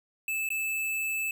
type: tone with dropouts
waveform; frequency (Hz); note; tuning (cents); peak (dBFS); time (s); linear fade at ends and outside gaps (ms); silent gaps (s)
square; 2624; E7; -9; -29; 0.28-1.31; 2; 0.49-0.503
effects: none